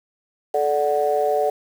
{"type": "chord", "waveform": "sine", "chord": "D major", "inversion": "second", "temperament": "equal with one note detuned", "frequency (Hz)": [434.9, 587.3, 740], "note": ["A4", "D5", "F#5"], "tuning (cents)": [-20, 0, 0], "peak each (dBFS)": -21, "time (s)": [0.54, 1.5], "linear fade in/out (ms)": 5, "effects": ["tanh soft clip ceiling -8 dBFS", "7-bit"]}